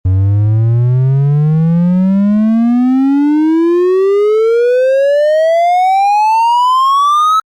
triangle exponential sweep, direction up, 91.5 to 1306 Hz, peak -5 dBFS, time 0.05-7.4 s, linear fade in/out 5 ms, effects Opus 32 kbps

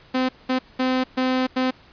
sawtooth tone bursts at uneven times, 257.3 Hz, C4, 29 cents flat, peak -15 dBFS, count 5, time 0.14-0.29 / 0.49-0.59 / 0.79-1.04 / 1.17-1.47 / 1.56-1.71 s, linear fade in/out 10 ms, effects pink hiss -51 dBFS RMS until 1.92 s + resampled to 11025 Hz

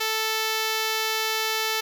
5% pulse tone, 440 Hz, A4, in tune, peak -12 dBFS, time 0-1.81 s, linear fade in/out 10 ms, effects none

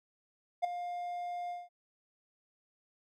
triangle tone with ADSR envelope, 706 Hz, F5, 19 cents sharp, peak -22 dBFS, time 0.62-1.69 s, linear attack 24 ms, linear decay 7 ms, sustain -12 dB, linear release 190 ms, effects none

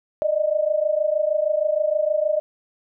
sine tone pair together, 597 / 623.4 Hz, D5 / D#5, +28 / +3 cents, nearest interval minor second, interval 75 cents, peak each -21 dBFS, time 0.22-2.4 s, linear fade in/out 0 ms, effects none

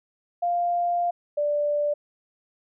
sine tone pair in turn, 698.5 / 587.4 Hz, F5 / D5, 0 / 0 cents, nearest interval minor third, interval 300 cents, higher first, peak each -21 dBFS, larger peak neither, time 0.42-1.11 / 1.37-1.94 s, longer first, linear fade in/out 10 ms, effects none

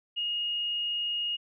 sine tone, 2863 Hz, F7, 42 cents sharp, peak -28 dBFS, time 0.16-1.37 s, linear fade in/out 20 ms, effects none

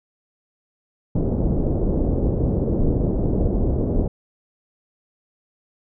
pink low-pass noise, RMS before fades -20 dBFS, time 1.15-4.08 s, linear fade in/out 5 ms, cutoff 510 Hz, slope 24 dB/octave, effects none

